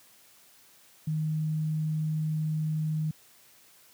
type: tone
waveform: sine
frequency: 155.56 Hz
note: D#3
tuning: in tune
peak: -26 dBFS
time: 1.07-3.11 s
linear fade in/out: 5 ms
effects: white hiss -58 dBFS RMS until 3.93 s + high-pass 80 Hz 12 dB/octave